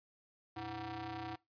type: ring-modulated tone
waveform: sawtooth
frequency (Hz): 207.7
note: G#3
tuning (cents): 0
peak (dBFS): -34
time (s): 0.56-1.36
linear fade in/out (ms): 10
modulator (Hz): 535
effects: noise-tail reverb RT60 0.2 s tail -21 dB re dry + resampled to 11025 Hz